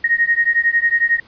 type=beating tone pair; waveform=sine; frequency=1863 / 1874 Hz; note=A#6 / A#6; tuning=-2 / +9 cents; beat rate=11 Hz; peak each=-16 dBFS; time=0.04-1.2 s; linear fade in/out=5 ms; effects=pink hiss -49 dBFS RMS until 1.27 s + resampled to 11025 Hz